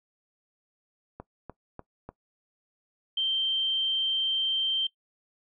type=click train; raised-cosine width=1 ms; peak=-25 dBFS; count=4; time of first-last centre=1.2-2.09 s; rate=3.37 Hz
type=tone; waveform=sine; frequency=3136 Hz; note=G7; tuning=in tune; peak=-24 dBFS; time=3.17-4.87 s; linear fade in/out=5 ms
effects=noise-tail reverb RT60 0.1 s tail -19 dB re dry